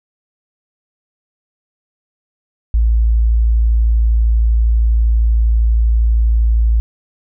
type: tone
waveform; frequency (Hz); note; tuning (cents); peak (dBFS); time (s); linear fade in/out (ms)
sine; 56.3; A1; +40; -9; 2.74-6.8; 0
effects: none